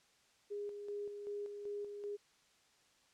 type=tone with tremolo; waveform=sine; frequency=410 Hz; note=G#4; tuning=22 cents flat; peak=-39 dBFS; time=0.5-2.17 s; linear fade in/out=20 ms; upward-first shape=square; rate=2.6 Hz; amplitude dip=45%; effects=white hiss -70 dBFS RMS until 3.13 s + low-pass 7000 Hz 12 dB/octave